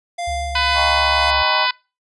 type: tone with tremolo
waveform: square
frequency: 696 Hz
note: F5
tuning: 6 cents flat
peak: -22 dBFS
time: 0.18-1.31 s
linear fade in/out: 10 ms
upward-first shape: sine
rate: 1.9 Hz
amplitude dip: 45%
type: tone with vibrato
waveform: sine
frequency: 69.8 Hz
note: C#2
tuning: 13 cents sharp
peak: -26 dBFS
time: 0.27-1.43 s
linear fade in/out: 10 ms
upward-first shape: square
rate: 7.1 Hz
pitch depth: 25 cents each way
type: harmonic tone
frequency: 500 Hz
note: B4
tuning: 21 cents sharp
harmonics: 2 / 3 / 4 / 5 / 6 / 7 / 8 / 9 / 10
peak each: -21 / -23 / -24 / -25 / -26 / -26 / -27 / -28 / -28 dBFS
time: 0.55-1.71 s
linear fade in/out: 5 ms
type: chord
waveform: sine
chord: Eb dominant seventh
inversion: none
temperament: equal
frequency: 622.3 / 784 / 932.3 / 1108.7 Hz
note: Eb5 / G5 / Bb5 / Db6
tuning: 0 / 0 / 0 / 0 cents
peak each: -25 dBFS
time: 0.74-1.68 s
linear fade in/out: 50 ms
effects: noise-tail reverb RT60 0.3 s tail -25 dB re dry + resampled to 24000 Hz